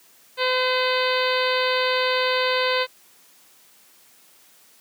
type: harmonic tone with a mistuned harmonic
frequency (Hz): 510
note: C5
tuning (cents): -44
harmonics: 1 / 2 / 3 / 4 / 5 / 6 / 7 / 8 / 9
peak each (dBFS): -23 / -26 / -28 / -29 / -30 / -31 / -31 / -32 / -33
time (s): 0.37-2.87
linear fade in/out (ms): 50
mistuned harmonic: 7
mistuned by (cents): +35
effects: white hiss -54 dBFS RMS until 4.8 s + high-pass 150 Hz 12 dB/octave